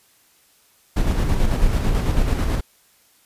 brown noise with tremolo, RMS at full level -17 dBFS, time 0.96-2.61 s, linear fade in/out 10 ms, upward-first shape square, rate 9.1 Hz, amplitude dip 35%, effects white hiss -57 dBFS RMS until 3.25 s + resampled to 32000 Hz

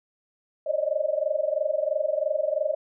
sine tone cluster, 547 / 587 / 610 / 633 Hz, C#5 / D5 / D#5 / D#5, -23 / -1 / -34 / +30 cents, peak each -30 / -30 / -26 / -30 dBFS, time 0.66-2.75 s, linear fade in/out 10 ms, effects none

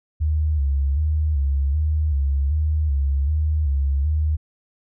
sine tone with vibrato, 72.9 Hz, D2, 12 cents flat, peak -17 dBFS, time 0.2-4.37 s, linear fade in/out 20 ms, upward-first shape square, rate 1.3 Hz, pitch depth 89 cents each way, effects none

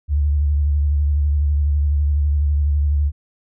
sine tone with vibrato, 72.9 Hz, D2, 12 cents flat, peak -14 dBFS, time 0.08-3.12 s, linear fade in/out 50 ms, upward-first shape sine, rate 12 Hz, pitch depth 52 cents each way, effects none

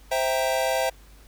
square chord, C dominant seventh, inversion none, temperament equal, 523.3 / 659.3 / 784 / 932.3 Hz, C5 / E5 / G5 / Bb5, 0 / 0 / 0 / 0 cents, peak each -27 / -27 / -29 / -33 dBFS, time 0.11-0.9 s, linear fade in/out 10 ms, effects added 50 Hz sine -48 dBFS peak until 1.27 s + pink hiss -55 dBFS RMS until 1.27 s

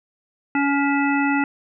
harmonic tone with a mistuned harmonic, 281.5 Hz, C#4, 27 cents sharp, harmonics 1 / 3 / 5 / 7 / 9, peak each -19 / -24 / -26 / -27 / -29 dBFS, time 0.55-1.44 s, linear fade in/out 2 ms, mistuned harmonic 9, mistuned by +46 cents, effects none

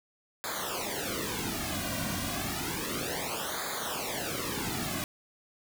pink noise with flanger, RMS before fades -34 dBFS, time 0.44-5.04 s, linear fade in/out 0 ms, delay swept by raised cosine 0.35 to 2.35 ms, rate 0.31 Hz, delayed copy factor -1, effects none

